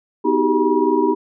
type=tone cluster; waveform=sine; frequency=251.3 / 314.9 / 380 / 398.7 / 962 Hz; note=B3 / D#4 / F#4 / G4 / B5; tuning=+30 / +21 / +46 / +29 / -46 cents; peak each=-23 / -19 / -20 / -19 / -21 dBFS; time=0.24-1.15 s; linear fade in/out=20 ms; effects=none